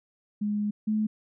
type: tone pair in turn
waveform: sine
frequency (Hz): 208.1 / 214.9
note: G#3 / A3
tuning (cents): +4 / -41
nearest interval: minor second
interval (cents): 55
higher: second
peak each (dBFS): -25 / -23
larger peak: second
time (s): 0.41-0.71 / 0.87-1.07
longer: first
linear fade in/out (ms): 10
effects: none